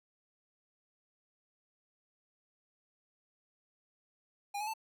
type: tone with pitch steps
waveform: square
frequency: 812 / 847 / 883.4 Hz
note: G#5 / G#5 / A5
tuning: -39 / +34 / +7 cents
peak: -36 dBFS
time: 4.54-4.738 s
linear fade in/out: 10 ms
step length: 66 ms
effects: none